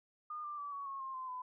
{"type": "tone with pitch steps", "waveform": "sine", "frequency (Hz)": [1218, 1185.4, 1153.6, 1122.7, 1092.7, 1063.4, 1034.9, 1007.2], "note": ["D#6", "D6", "D6", "C#6", "C#6", "C6", "C6", "B5"], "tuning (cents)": [-37, 16, -31, 22, -25, 28, -19, 34], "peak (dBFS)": -40, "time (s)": [0.3, 1.42], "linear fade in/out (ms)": 5, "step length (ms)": 140, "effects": []}